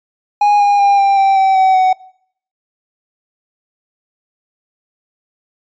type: tone with pitch steps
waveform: triangle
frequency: 825 / 813.6 / 802.4 / 791.4 / 780.5 / 769.8 / 759.2 / 748.7 Hz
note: G#5 / G#5 / G5 / G5 / G5 / G5 / F#5 / F#5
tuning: -12 / -36 / +40 / +16 / -8 / -32 / +44 / +20 cents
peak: -6 dBFS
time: 0.41-1.93 s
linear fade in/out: 5 ms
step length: 190 ms
effects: noise-tail reverb RT60 0.6 s tail -21 dB re dry + resampled to 16000 Hz